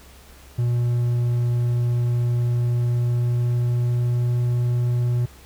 triangle tone with pitch glide, 120.5 to 121.48 Hz, B2 to B2, -42 to -28 cents, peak -16 dBFS, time 0.58-5.26 s, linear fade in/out 10 ms, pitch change +14 cents, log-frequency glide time 2.87-4.42 s, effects added 66 Hz sine -47 dBFS peak until 5.45 s + pink hiss -49 dBFS RMS until 5.45 s

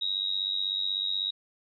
sine tone with amplitude modulation, 3795 Hz, A#7, 30 cents sharp, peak -23 dBFS, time 0.01-1.31 s, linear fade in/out 10 ms, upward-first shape sine, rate 96.2 Hz, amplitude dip 90%, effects none

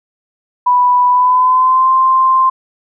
sine tone with pitch glide, 987.8 to 1046.5 Hz, B5 to C6, 0 to 0 cents, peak -7 dBFS, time 0.66-2.5 s, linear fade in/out 10 ms, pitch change +100 cents, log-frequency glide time 1.09-1.9 s, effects none

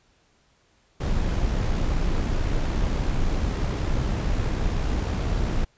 brown noise with amplitude modulation, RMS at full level -22 dBFS, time 1-5.65 s, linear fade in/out 10 ms, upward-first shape sine, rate 65.4 Hz, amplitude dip 35%, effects pink hiss -63 dBFS RMS until 5.77 s + resampled to 16000 Hz

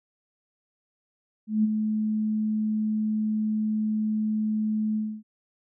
sine tone with ADSR envelope, 215.4 Hz, A3, 37 cents flat, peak -17 dBFS, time 1.47-5.23 s, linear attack 170 ms, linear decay 24 ms, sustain -6 dB, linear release 270 ms, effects none

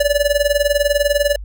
square tone with tremolo, 579 Hz, D5, 25 cents flat, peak -11 dBFS, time 0-1.36 s, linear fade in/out 5 ms, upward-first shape sine, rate 20 Hz, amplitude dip 85%, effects added 50 Hz sine -27 dBFS peak until 1.44 s

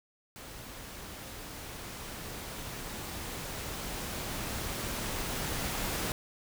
pink noise with level ramp, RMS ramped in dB -46 to -33 dBFS, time 0.36-6.12 s, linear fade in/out 0 ms, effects none

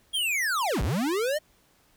square linear two-way sweep, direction down then up, 3322 to 39.89 to 630 Hz, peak -25 dBFS, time 0.13-1.39 s, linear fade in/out 20 ms, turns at 0.82 s, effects pink hiss -63 dBFS RMS until 1.96 s

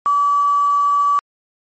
sine tone with quantisation, 1148 Hz, D6, 40 cents flat, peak -12 dBFS, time 0.06-1.19 s, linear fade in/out 0 ms, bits 6, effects MP3 32 kbps

